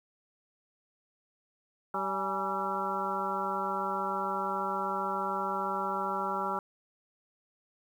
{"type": "harmonic tone with a mistuned harmonic", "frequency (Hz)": 193.4, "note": "G3", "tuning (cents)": -23, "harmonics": [1, 2, 3, 4, 5, 6, 7], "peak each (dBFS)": [-41, -39, -40, -36, -36, -38, -35], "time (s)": [1.94, 6.59], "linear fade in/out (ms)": 2, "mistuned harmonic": 4, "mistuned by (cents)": 110, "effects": ["10-bit"]}